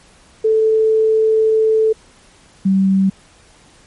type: tone pair in turn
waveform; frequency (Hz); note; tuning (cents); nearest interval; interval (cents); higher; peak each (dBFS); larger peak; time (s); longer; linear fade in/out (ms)
sine; 439.4 / 192.48; A4 / G3; -2 / -31; octave + major second; 1429; first; -10; neither; 0.44-1.93 / 2.65-3.1; first; 10
effects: pink hiss -48 dBFS RMS until 3.86 s + MP3 48 kbps